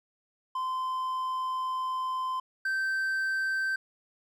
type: tone pair in turn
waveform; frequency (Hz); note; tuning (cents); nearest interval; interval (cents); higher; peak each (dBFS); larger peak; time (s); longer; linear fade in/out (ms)
triangle; 1032 / 1554.8; C6 / G6; -24 / -15; perfect fifth; 709; second; -27 / -25; second; 0.55-2.4 / 2.65-3.76; first; 5
effects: none